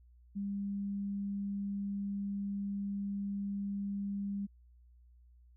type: tone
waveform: sine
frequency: 200 Hz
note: G3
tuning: 35 cents sharp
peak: -34 dBFS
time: 0.35-4.47 s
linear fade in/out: 20 ms
effects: added 60 Hz sine -58 dBFS peak until 5.56 s